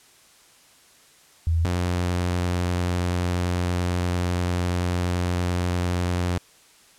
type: tone pair in turn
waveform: sine / sawtooth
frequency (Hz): 82.41 / 88.82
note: E2 / F2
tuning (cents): 0 / +30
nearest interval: minor second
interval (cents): 130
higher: second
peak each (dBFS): -18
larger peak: neither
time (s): 1.47-1.65 / 1.65-6.38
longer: second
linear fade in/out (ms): 0
effects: white hiss -54 dBFS RMS until 6.98 s + low-pass 10000 Hz 12 dB/octave